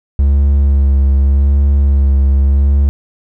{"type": "tone with vibrato", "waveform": "triangle", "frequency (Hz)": 69.3, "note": "C#2", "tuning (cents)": 0, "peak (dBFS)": -5, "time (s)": [0.19, 2.89], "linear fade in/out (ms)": 0, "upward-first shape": "sine", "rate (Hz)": 0.85, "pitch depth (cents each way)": 25, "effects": []}